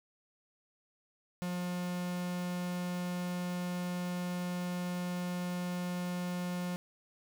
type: tone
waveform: 45% pulse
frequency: 178.2 Hz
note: F3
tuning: 35 cents sharp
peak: -34 dBFS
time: 1.42-6.76 s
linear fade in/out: 0 ms
effects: none